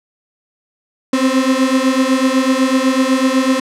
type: beating tone pair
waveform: 35% pulse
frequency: 258.1 / 266.1 Hz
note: C4 / C4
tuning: -23 / +29 cents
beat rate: 8 Hz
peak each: -13 dBFS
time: 1.13-3.6 s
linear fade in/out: 5 ms
effects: low-pass 9000 Hz 12 dB/octave